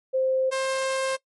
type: tone pair in turn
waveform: sine / sawtooth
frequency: 523.3 / 530 Hz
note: C5 / C5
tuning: 0 / +22 cents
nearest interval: unison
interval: 22 cents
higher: second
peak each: -20 dBFS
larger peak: neither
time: 0.13-0.51 / 0.51-1.17 s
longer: second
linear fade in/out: 20 ms
effects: noise-tail reverb RT60 0.1 s tail -21 dB re dry + MP3 48 kbps